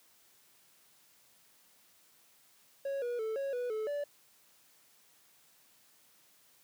triangle tone with pitch steps, 552 / 482.6 / 440.3 / 551 / 490.9 / 434.1 / 579 Hz, C#5 / B4 / A4 / C#5 / B4 / A4 / D5, -7 / -40 / +1 / -11 / -10 / -23 / -25 cents, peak -31 dBFS, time 2.85-4.04 s, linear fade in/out 5 ms, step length 170 ms, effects white hiss -65 dBFS RMS until 6.63 s + high-pass 100 Hz 12 dB/octave

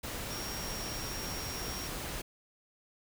sine tone in noise, 5590 Hz, F8, 1 cent sharp, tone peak -42 dBFS, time 0.3-1.88 s, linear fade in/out 10 ms, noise pink, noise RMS -39 dBFS, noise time 0.03-2.22 s, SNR -6 dB, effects none

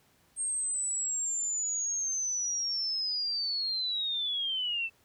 sine linear sweep, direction down, 8580 to 2637 Hz, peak -29 dBFS, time 0.36-4.9 s, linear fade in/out 50 ms, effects pink hiss -66 dBFS RMS until 5.04 s + high-pass 60 Hz 12 dB/octave

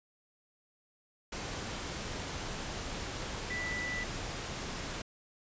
sine tone in noise, 1975.5 Hz, B6, in tune, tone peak -35 dBFS, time 3.5-4.04 s, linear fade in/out 5 ms, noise pink, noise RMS -39 dBFS, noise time 1.32-5.02 s, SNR +1 dB, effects resampled to 16000 Hz

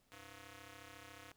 5% pulse ring-modulated tone, 200 Hz, G3, 35 cents sharp, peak -39 dBFS, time 0.12-1.32 s, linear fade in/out 0 ms, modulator 883 Hz, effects pink hiss -75 dBFS RMS until 1.36 s

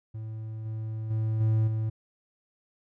triangle tone with level steps, 110 Hz, A2, in tune, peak -32 / -29 / -23 / -19 / -24 dBFS, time 0.14-1.9 s, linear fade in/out 10 ms, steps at 0.65 / 1.1 / 1.4 / 1.67 s, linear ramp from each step 10 ms, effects none

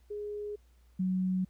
sine tone pair in turn, 415.3 / 185.69 Hz, G#4 / F#3, 0 / +6 cents, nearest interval octave + major second, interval 1394 cents, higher first, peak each -35 / -27 dBFS, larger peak second, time 0.1-0.56 / 0.99-1.45 s, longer neither, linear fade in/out 10 ms, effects added 60 Hz sine -59 dBFS peak until 1.49 s + pink hiss -72 dBFS RMS until 1.49 s

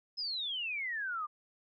sine exponential sweep, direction down, 5190 to 1174.7 Hz, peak -34 dBFS, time 0.17-1.27 s, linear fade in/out 20 ms, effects none

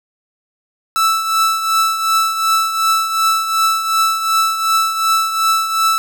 45% pulse tone with tremolo, 1318.5 Hz, E6, in tune, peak -10 dBFS, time 0.96-5.98 s, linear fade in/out 0 ms, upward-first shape triangle, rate 2.7 Hz, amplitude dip 65%, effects none

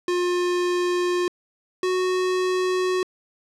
square tone pair in turn, 355.8 / 368.5 Hz, F4 / F#4, +32 / -7 cents, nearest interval minor second, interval 61 cents, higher second, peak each -21 dBFS, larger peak neither, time 0.08-1.28 / 1.83-3.03 s, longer neither, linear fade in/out 2 ms, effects low-pass 7000 Hz 12 dB/octave + 10-bit

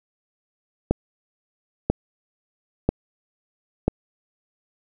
click train, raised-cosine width 2 ms, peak -4 dBFS, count 4, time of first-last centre 0.91-3.88 s, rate 1.01 Hz, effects none

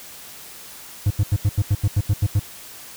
triangle tone bursts, 101.2 Hz, G#2, 44 cents flat, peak -12 dBFS, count 11, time 1.06-2.395 s, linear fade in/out 5 ms, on 45 ms, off 84 ms, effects white hiss -40 dBFS RMS until 2.96 s

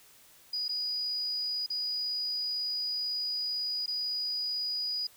sine tone with dropouts, 4921 Hz, D#8, 20 cents flat, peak -30 dBFS, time 0.53-5.07 s, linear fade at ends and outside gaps 5 ms, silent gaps 0.682-0.691 / 1.663-1.701 / 3.861-3.878 s, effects white hiss -58 dBFS RMS until 5.16 s

